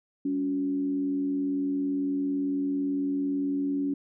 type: tone with frequency modulation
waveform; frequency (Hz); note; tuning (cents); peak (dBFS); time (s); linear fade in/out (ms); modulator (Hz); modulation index
sine; 281.1; C#4; +24; -25; 0.25-3.94; 5; 82.1; 0.4
effects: none